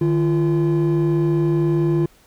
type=tone pair together; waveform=triangle; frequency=152.76 / 342.6 Hz; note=D#3 / F4; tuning=-31 / -33 cents; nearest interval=octave + major second; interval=1398 cents; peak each=-15 dBFS; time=0.01-2.06 s; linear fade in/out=5 ms; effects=tanh soft clip ceiling -10 dBFS + pink hiss -54 dBFS RMS until 2.26 s